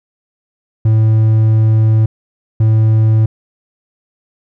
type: tone bursts at uneven times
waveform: triangle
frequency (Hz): 110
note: A2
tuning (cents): 0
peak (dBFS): -5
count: 2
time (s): 0.85-2.06 / 2.6-3.26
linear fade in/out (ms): 5
effects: none